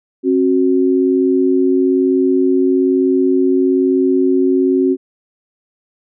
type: tone pair together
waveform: sine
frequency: 268.9 / 370 Hz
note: C4 / F#4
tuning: +47 / 0 cents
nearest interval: tritone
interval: 553 cents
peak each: -13 dBFS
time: 0.23-4.97 s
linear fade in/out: 50 ms
effects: none